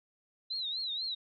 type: tone with vibrato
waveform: sine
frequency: 3951 Hz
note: B7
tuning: in tune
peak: -33 dBFS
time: 0.5-1.15 s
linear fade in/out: 10 ms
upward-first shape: triangle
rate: 4.1 Hz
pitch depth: 160 cents each way
effects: none